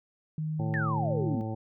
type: tone with pitch glide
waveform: sine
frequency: 155.56 to 152.45 Hz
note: D#3 to D#3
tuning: 0 to -35 cents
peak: -29 dBFS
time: 0.38-1.35 s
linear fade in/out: 2 ms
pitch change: -35 cents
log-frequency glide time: 0.69-0.92 s
type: harmonic tone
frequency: 110.2 Hz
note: A2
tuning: 3 cents sharp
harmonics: 1 / 2 / 3 / 4 / 5 / 7 / 8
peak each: -33 / -38 / -39 / -46 / -42 / -42 / -49 dBFS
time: 0.59-1.55 s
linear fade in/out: 10 ms
type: exponential sweep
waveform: sine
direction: down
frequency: 1869 to 216.9 Hz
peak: -30 dBFS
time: 0.74-1.41 s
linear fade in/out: 0 ms
effects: none